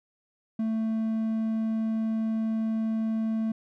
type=tone; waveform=triangle; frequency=221.9 Hz; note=A3; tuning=15 cents sharp; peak=-23 dBFS; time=0.59-3.52 s; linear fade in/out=5 ms; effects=none